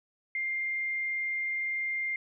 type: tone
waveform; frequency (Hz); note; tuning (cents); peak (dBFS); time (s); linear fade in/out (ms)
sine; 2107; C7; +12; -29; 0.35-2.16; 2
effects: none